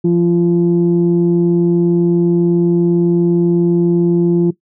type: tone pair together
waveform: sine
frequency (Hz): 172.4 / 344.8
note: F3 / F4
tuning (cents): -22 / -22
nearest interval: octave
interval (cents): 1200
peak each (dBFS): -11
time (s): 0.04-4.51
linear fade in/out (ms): 10
effects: noise-tail reverb RT60 0.1 s tail -17 dB re dry + tanh soft clip ceiling -4 dBFS